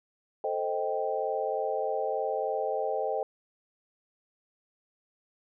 sine chord, A half-diminished seventh, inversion none, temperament equal, 440 / 523.3 / 622.3 / 784 Hz, A4 / C5 / Eb5 / G5, 0 / 0 / 0 / 0 cents, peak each -33 dBFS, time 0.44-3.23 s, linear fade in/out 2 ms, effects none

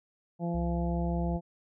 harmonic tone, 171.1 Hz, F3, 35 cents flat, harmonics 1 / 2 / 3 / 4 / 5, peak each -30 / -38 / -40 / -38 / -44 dBFS, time 0.39-1.41 s, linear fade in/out 50 ms
sine tone with pitch glide, 65.4 to 65.82 Hz, C2 to C2, 0 to +11 cents, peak -32 dBFS, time 0.54-1.37 s, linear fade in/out 10 ms, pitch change +11 cents, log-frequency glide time 0.93-1.06 s
effects none

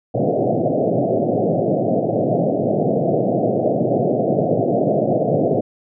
white band-pass noise, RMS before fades -18 dBFS, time 0.14-5.61 s, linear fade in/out 10 ms, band 110 to 710 Hz, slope 96 dB/octave, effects none

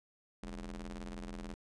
sawtooth ring-modulated tone, 86.2 Hz, F2, 22 cents flat, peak -35 dBFS, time 0.43-1.54 s, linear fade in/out 0 ms, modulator 120 Hz, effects resampled to 22050 Hz

